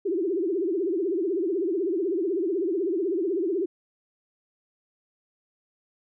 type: tone with vibrato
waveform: sine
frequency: 361.5 Hz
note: F#4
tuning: 40 cents flat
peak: -23 dBFS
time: 0.05-3.66 s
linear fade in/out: 10 ms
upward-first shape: triangle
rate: 16 Hz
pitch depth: 260 cents each way
effects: none